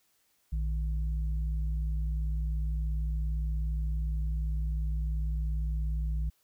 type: tone pair together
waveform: sine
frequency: 58.64 / 155.56 Hz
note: A#1 / D#3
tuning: +11 / 0 cents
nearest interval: octave + perfect fourth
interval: 1689 cents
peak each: -28 / -39 dBFS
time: 0.52-6.3 s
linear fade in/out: 10 ms
effects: white hiss -71 dBFS RMS until 6.43 s